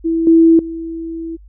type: tone with level steps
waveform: sine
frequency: 328.7 Hz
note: E4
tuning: 5 cents flat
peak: -13 / -5 / -22 dBFS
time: 0.04-1.37 s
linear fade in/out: 20 ms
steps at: 0.27 / 0.59 s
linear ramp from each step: 2 ms
effects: added 50 Hz sine -38 dBFS peak until 1.48 s